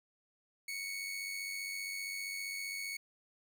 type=tone with amplitude modulation; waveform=sawtooth; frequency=2217 Hz; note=C#7; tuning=in tune; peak=-33 dBFS; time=0.68-2.97 s; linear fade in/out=5 ms; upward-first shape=sine; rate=95.2 Hz; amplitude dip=45%; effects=none